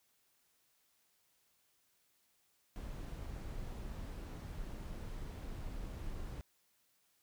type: noise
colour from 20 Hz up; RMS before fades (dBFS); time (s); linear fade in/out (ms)
brown; -44; 2.76-6.41; 0
effects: white hiss -75 dBFS RMS until 7.22 s